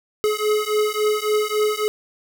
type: beating tone pair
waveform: square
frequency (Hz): 422.8 / 426.4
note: G#4 / G#4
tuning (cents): +31 / +46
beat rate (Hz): 3.6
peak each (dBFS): -22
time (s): 0.24-1.88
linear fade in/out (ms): 0
effects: none